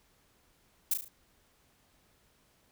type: noise with echo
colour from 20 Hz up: violet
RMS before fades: -27 dBFS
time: 0.91-0.94 s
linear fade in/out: 5 ms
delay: 36 ms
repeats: 4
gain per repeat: -6 dB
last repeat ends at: 1.084 s
effects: pink hiss -68 dBFS RMS until 2.71 s